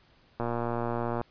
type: click train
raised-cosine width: 1 ms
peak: -17 dBFS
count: 97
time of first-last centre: 0.4-1.214 s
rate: 118 Hz
effects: pink hiss -62 dBFS RMS until 1.3 s + resampled to 11025 Hz